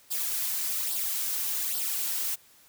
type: noise with flanger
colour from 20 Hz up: blue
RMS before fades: -30 dBFS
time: 0.1-2.36 s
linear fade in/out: 20 ms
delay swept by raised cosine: 0.22 to 4.02 ms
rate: 1.2 Hz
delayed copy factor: +0.65
effects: white hiss -58 dBFS RMS until 2.68 s